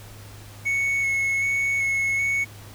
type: tone with vibrato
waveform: triangle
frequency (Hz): 2202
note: C#7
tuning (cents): -12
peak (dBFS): -19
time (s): 0.65-2.45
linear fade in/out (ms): 20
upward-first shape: square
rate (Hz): 1.3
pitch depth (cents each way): 12
effects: added 103 Hz sine -42 dBFS peak until 2.74 s + pink hiss -46 dBFS RMS until 2.74 s